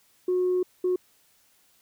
sine tone bursts at uneven times, 364 Hz, F#4, 28 cents flat, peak -20 dBFS, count 2, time 0.28-0.63 / 0.84-0.96 s, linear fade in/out 5 ms, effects tanh soft clip ceiling -18 dBFS + white hiss -63 dBFS RMS until 1.81 s

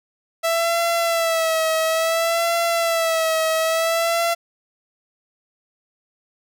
sawtooth tone with vibrato, 659.3 Hz, E5, in tune, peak -14 dBFS, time 0.43-4.35 s, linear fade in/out 20 ms, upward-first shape sine, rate 0.58 Hz, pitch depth 49 cents each way, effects none

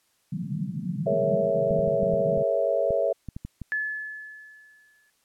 white band-pass noise, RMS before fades -31 dBFS, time 0.32-2.43 s, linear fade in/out 10 ms, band 140 to 200 Hz, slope 48 dB/octave
sine chord, A# half-diminished seventh, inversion third, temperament equal, 415.3 / 466.2 / 554.4 / 659.3 Hz, G#4 / A#4 / C#5 / E5, 0 / 0 / 0 / 0 cents, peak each -31 / -29 / -25 / -25 dBFS, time 1.06-3.13 s, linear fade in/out 10 ms
clicks, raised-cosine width 5 ms, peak -22 dBFS, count 11, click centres 1.708 / 1.791 / 1.878 / 2.032 / 2.136 / 2.378 / 2.906 / 3.287 / 3.365 / 3.45 / 3.617 s
sine tone with exponential decay, 1722 Hz, A6, 38 cents flat, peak -23 dBFS, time 3.72-5.1 s, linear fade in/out 0 ms, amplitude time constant 300 ms
effects white hiss -68 dBFS RMS until 5.24 s + low-pass 12000 Hz 12 dB/octave

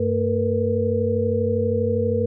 sine tone cluster, 97.4 / 226.6 / 454.2 / 486.7 Hz, G2 / A#3 / A#4 / B4, -11 / -49 / -45 / -25 cents, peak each -24 / -26 / -25 / -22 dBFS, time 0-2.26 s, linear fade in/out 5 ms, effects none

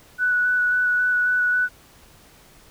sine tone with vibrato, 1480 Hz, F#6, in tune, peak -17 dBFS, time 0.18-1.69 s, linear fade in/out 50 ms, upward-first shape square, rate 3.7 Hz, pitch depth 10 cents each way, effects pink hiss -51 dBFS RMS until 2.7 s

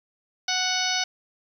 harmonic tone, 740 Hz, F#5, in tune, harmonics 1 / 2 / 3 / 4 / 5 / 6 / 7 / 8, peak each -31 / -31 / -31 / -31 / -31 / -31 / -31 / -31 dBFS, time 0.48-1.04 s, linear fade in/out 5 ms, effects 9-bit

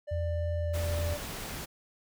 triangle tone with pitch glide, 592 to 587.9 Hz, D5 to D5, +14 to +2 cents, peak -33 dBFS, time 0.07-1.18 s, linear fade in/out 20 ms, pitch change -12 cents, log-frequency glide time 0.63-0.71 s
sine tone with vibrato, 84 Hz, E2, 33 cents sharp, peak -29 dBFS, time 0.11-1.14 s, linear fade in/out 10 ms, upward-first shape sine, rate 3.1 Hz, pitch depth 13 cents each way
pink noise, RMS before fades -39 dBFS, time 0.73-1.66 s, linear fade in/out 20 ms
effects none

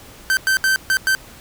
45% pulse tone bursts at uneven times, 1550 Hz, G6, 20 cents flat, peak -14 dBFS, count 5, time 0.3-0.37 / 0.47-0.57 / 0.64-0.76 / 0.9-0.97 / 1.07-1.15 s, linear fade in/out 0 ms, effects pink hiss -42 dBFS RMS until 1.4 s

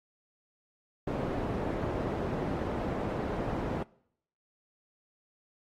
white low-pass noise, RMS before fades -33 dBFS, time 1.07-3.83 s, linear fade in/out 5 ms, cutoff 520 Hz, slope 12 dB/octave, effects noise-tail reverb RT60 0.7 s tail -23 dB re dry + AAC 48 kbps

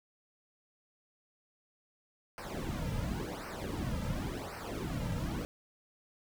brown noise with flanger, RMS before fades -37 dBFS, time 2.38-5.45 s, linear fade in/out 0 ms, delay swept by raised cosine 0.28 to 2.78 ms, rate 0.92 Hz, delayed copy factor -0.9, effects none

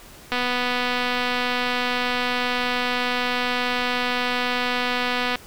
click train, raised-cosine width 0.3 ms, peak -8 dBFS, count 1245, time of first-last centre 0.32-5.356 s, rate 247 Hz, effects pink hiss -45 dBFS RMS until 5.46 s

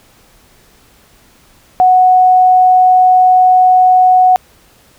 sine tone, 738 Hz, F#5, 5 cents flat, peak -4 dBFS, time 1.8-4.36 s, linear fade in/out 0 ms, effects pink hiss -47 dBFS RMS until 4.98 s

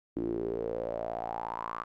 sawtooth tone with band-pass filter sweep, 57 Hz, A#1, 38 cents flat, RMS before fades -35 dBFS, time 0.16-1.84 s, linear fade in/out 10 ms, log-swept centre 310 to 1200 Hz, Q 7, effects none

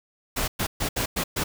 pink noise bursts at uneven times, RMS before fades -26 dBFS, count 6, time 0.36-0.48 / 0.59-0.67 / 0.8-0.89 / 0.96-1.06 / 1.16-1.24 / 1.36-1.44 s, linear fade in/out 10 ms, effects none

